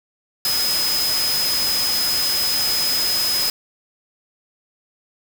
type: tone in noise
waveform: sine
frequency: 5060 Hz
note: D#8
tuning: 28 cents sharp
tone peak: -19 dBFS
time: 0.45-3.5 s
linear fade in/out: 2 ms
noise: white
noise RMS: -24 dBFS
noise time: 0.45-3.5 s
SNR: +2 dB
effects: none